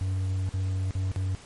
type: tone with dropouts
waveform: triangle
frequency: 94.5 Hz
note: F#2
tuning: 37 cents sharp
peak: -23 dBFS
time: 0.01-1.35 s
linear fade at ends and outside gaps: 0 ms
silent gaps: 0.492-0.539 / 0.908-0.952 / 1.117-1.161 s
effects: pink hiss -49 dBFS RMS until 1.45 s + MP3 48 kbps